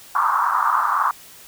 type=band-pass noise; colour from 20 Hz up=pink; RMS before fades=-19 dBFS; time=0.15-1.11 s; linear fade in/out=2 ms; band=960 to 1300 Hz; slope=48 dB/octave; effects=white hiss -44 dBFS RMS until 1.47 s